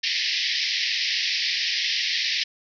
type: band-pass noise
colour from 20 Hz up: white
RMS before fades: -25 dBFS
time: 0.03-2.44 s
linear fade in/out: 10 ms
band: 1800 to 5500 Hz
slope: 96 dB/octave
effects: none